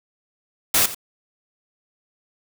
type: noise with echo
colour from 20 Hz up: white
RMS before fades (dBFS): -17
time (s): 0.74-0.86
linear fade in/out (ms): 5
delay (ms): 87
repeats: 1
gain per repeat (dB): -15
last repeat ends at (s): 0.947
effects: none